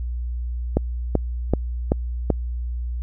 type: click train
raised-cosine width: 2 ms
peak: -4 dBFS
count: 5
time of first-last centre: 0.77-2.303 s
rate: 2.61 Hz
effects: added 60 Hz sine -24 dBFS peak until 3.02 s